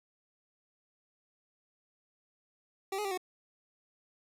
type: tone with pitch steps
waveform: 25% pulse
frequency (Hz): 387.7 / 419.5 / 391.1 / 367.2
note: G4 / G#4 / G4 / F#4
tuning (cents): -19 / +17 / -4 / -13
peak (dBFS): -29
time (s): 2.92-3.176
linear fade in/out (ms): 5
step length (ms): 64
effects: resampled to 32000 Hz + 10-bit